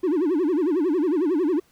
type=tone with vibrato; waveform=triangle; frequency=329.6 Hz; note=E4; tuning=in tune; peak=-16 dBFS; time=0.03-1.6 s; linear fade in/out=10 ms; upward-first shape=sine; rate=11 Hz; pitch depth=250 cents each way; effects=tanh soft clip ceiling -13 dBFS + pink hiss -61 dBFS RMS until 1.71 s